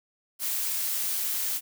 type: noise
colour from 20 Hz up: blue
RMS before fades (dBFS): -29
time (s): 0.39-1.61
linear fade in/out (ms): 50
effects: none